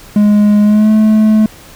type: tone with pitch glide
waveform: triangle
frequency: 208 to 216.2 Hz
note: G#3 to A3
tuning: +3 to -30 cents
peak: -3 dBFS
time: 0.16-1.46 s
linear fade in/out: 2 ms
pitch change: +67 cents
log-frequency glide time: 0.63-0.91 s
effects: pink hiss -37 dBFS RMS until 1.75 s